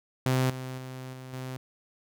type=tone with level steps; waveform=sawtooth; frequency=129.4 Hz; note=C3; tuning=19 cents flat; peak=-19 / -31 / -34 / -37 / -31 dBFS; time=0.26-1.57 s; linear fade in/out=2 ms; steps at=0.5 / 0.78 / 1.13 / 1.33 s; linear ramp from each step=2 ms; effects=none